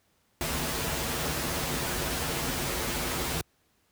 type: noise with comb filter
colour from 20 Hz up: pink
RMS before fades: -30 dBFS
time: 0.41-3.41 s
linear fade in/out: 0 ms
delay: 9.8 ms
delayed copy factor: -0.65
effects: pink hiss -69 dBFS RMS until 3.91 s + high-pass 60 Hz 12 dB/octave

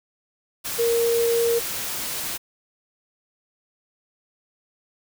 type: tone in noise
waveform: sine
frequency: 466.1 Hz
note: A#4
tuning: in tune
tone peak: -18 dBFS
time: 0.78-1.6 s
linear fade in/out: 20 ms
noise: white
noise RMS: -29 dBFS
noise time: 0.64-2.38 s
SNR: +8 dB
effects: none

